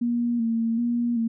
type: tone with vibrato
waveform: sine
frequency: 233.1 Hz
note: A#3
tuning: in tune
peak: -21 dBFS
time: 0.01-1.28 s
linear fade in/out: 10 ms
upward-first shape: square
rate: 1.3 Hz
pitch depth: 37 cents each way
effects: none